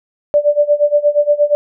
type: tone with tremolo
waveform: sine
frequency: 587.3 Hz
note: D5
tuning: in tune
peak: -6 dBFS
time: 0.34-1.55 s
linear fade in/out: 0 ms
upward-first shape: sine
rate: 8.5 Hz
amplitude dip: 90%
effects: none